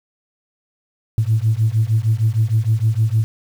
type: beating tone pair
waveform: sine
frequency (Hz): 107.5 / 114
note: A2 / A#2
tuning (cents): -40 / -38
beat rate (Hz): 6.5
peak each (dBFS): -16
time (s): 1.18-3.24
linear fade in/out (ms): 0
effects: tanh soft clip ceiling -7 dBFS + 7-bit